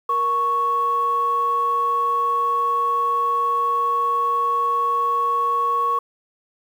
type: tone pair together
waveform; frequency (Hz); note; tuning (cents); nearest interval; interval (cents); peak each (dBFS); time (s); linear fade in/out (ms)
sine; 471.7 / 1108.7; A#4 / C#6; +20 / 0; octave + minor third; 1480; -28 / -17; 0.09-5.99; 5
effects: tanh soft clip ceiling -11 dBFS + 8-bit